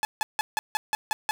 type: tone bursts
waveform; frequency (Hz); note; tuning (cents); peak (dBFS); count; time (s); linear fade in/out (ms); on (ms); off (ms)
sawtooth; 860; A5; -40; -19; 8; 0.03-1.31; 0; 20; 160
effects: none